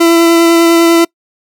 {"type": "tone with vibrato", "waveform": "40% pulse", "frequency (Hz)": 335.2, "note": "E4", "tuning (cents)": 29, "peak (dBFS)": -4, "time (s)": [0, 1.05], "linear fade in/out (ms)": 10, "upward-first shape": "triangle", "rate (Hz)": 10, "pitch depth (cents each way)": 13, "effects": ["noise-tail reverb RT60 0.1 s tail -26 dB re dry"]}